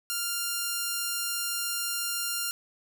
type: tone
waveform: 5% pulse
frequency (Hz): 1396.9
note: F6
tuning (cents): 0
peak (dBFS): -17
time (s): 0.1-2.51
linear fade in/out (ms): 0
effects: none